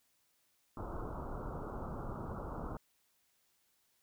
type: low-pass noise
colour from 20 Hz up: pink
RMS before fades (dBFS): -42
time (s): 0.77-2.77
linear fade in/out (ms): 2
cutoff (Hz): 1400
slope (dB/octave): 96
effects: white hiss -75 dBFS RMS until 4.02 s